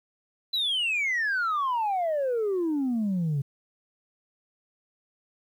sine exponential sweep, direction down, 4040 to 134.7 Hz, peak -22 dBFS, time 0.53-3.42 s, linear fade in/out 10 ms, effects tanh soft clip ceiling -22 dBFS + 10-bit

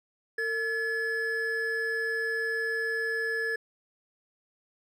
triangle tone pair together, 453.3 / 1711.4 Hz, A#4 / A6, -48 / -48 cents, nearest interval octave + major seventh, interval 2300 cents, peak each -31 / -27 dBFS, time 0.38-3.56 s, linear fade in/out 5 ms, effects none

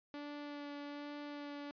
sawtooth tone with vibrato, 290 Hz, D4, 22 cents flat, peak -40 dBFS, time 0.14-1.71 s, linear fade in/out 0 ms, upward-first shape sine, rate 1.2 Hz, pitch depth 12 cents each way, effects resampled to 11025 Hz

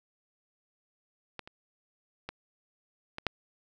clicks, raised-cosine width 0.3 ms, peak -22 / -30 / -21 / -21 / -11 dBFS, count 5, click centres 1.393 / 1.475 / 2.29 / 3.184 / 3.267 s, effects none

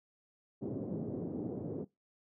white band-pass noise, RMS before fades -39 dBFS, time 0.61-1.85 s, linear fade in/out 20 ms, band 110 to 410 Hz, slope 24 dB/octave, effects noise-tail reverb RT60 0.2 s tail -21 dB re dry

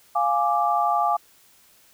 sine chord, D diminished, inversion first, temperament equal, 698.5 / 830.6 / 1174.7 Hz, F5 / Ab5 / D6, 0 / 0 / 0 cents, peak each -23 dBFS, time 0.15-1.17 s, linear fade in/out 10 ms, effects white hiss -56 dBFS RMS until 1.93 s

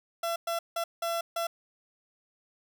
30% pulse tone bursts at uneven times, 675 Hz, E5, 41 cents sharp, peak -26 dBFS, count 5, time 0.23-0.36 / 0.47-0.59 / 0.76-0.84 / 1.02-1.21 / 1.36-1.47 s, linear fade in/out 5 ms, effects none

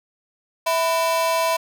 45% pulse ring-modulated tone, 826 Hz, G#5, 10 cents flat, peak -15 dBFS, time 0.66-1.57 s, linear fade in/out 10 ms, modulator 171 Hz, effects none

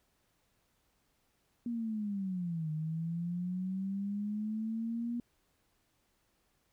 sine linear two-way sweep, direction down then up, 240 to 153.4 to 240 Hz, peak -33 dBFS, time 1.66-5.2 s, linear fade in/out 2 ms, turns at 2.71 s, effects pink hiss -75 dBFS RMS until 6.72 s

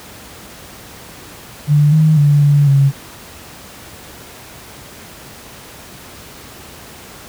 sine tone with pitch steps, 147.4 / 156.2 / 145.3 / 144.3 / 138.4 Hz, D3 / D#3 / D3 / D3 / C#3, +7 / +7 / -18 / -30 / -2 cents, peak -7 dBFS, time 1.67-2.92 s, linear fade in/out 50 ms, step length 250 ms, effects pink hiss -36 dBFS RMS until 7.28 s + high-pass 60 Hz 12 dB/octave

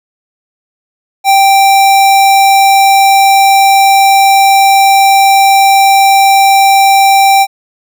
square tone, 784 Hz, G5, in tune, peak -4 dBFS, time 1.24-7.47 s, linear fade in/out 50 ms, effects none

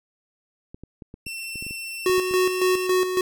clicks, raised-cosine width 3 ms, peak -26 dBFS, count 12, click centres 0.745 / 0.836 / 1.022 / 1.141 / 1.267 / 1.557 / 1.625 / 1.666 / 1.709 / 2.097 / 2.181 / 2.311 s
sawtooth tone with vibrato, 2696 Hz, E7, 38 cents sharp, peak -28 dBFS, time 1.26-2.87 s, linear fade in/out 5 ms, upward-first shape triangle, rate 15 Hz, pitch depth 9 cents each way
square tone with tremolo, 368.6 Hz, F#4, 7 cents flat, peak -18 dBFS, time 2.06-3.21 s, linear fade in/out 2 ms, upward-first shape square, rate 3.6 Hz, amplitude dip 55%
effects none

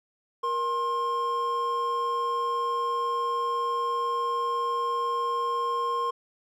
triangle tone pair together, 472 / 1063 Hz, A#4 / C6, +22 / +27 cents, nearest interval octave + major second, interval 1405 cents, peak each -30 / -24 dBFS, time 0.43-6.11 s, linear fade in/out 10 ms, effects none

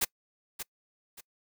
white noise with echo, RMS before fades -27 dBFS, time 0.01-0.05 s, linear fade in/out 10 ms, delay 580 ms, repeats 2, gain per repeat -10 dB, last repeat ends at 1.21 s, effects noise-tail reverb RT60 0.1 s tail -25 dB re dry

